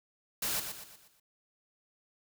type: noise with echo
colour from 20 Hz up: white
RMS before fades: -33 dBFS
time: 0.42-0.6 s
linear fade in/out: 5 ms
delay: 120 ms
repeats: 5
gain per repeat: -7 dB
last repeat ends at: 1.2 s
effects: none